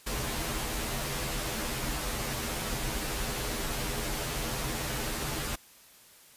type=noise with comb filter; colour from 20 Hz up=pink; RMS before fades=-33 dBFS; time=0.06-5.56 s; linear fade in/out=10 ms; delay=11 ms; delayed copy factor=-1; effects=white hiss -56 dBFS RMS until 6.36 s + resampled to 32000 Hz